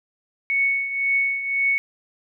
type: tone with tremolo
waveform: sine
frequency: 2217 Hz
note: C#7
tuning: in tune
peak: -16 dBFS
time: 0.5-1.78 s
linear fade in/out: 0 ms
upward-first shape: triangle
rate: 1.9 Hz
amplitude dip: 70%
effects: none